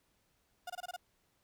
35% pulse tone bursts, 717 Hz, F5, 45 cents sharp, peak -38 dBFS, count 6, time 0.67-0.964 s, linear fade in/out 5 ms, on 29 ms, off 24 ms, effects pink hiss -75 dBFS RMS until 1.43 s

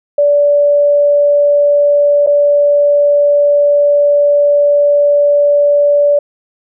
sine tone with dropouts, 579 Hz, D5, 25 cents flat, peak -6 dBFS, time 0.18-6.19 s, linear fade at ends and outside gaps 5 ms, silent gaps 2.264-2.271 s, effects none

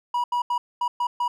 triangle tone bursts at uneven times, 969 Hz, B5, 33 cents flat, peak -19 dBFS, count 6, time 0.14-0.24 / 0.32-0.42 / 0.5-0.58 / 0.81-0.88 / 1-1.07 / 1.2-1.28 s, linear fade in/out 5 ms, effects none

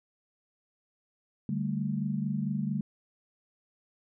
sine chord, D suspended fourth, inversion none, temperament just, 146.83 / 195.78 / 220.2 Hz, D3 / G3 / A3, 0 / -2 / +2 cents, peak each -33 / -32 / -33 dBFS, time 1.49-2.81 s, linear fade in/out 2 ms, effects none

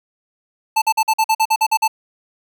square tone bursts, 880 Hz, A5, in tune, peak -13 dBFS, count 11, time 0.76-1.879 s, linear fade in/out 10 ms, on 59 ms, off 47 ms, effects none

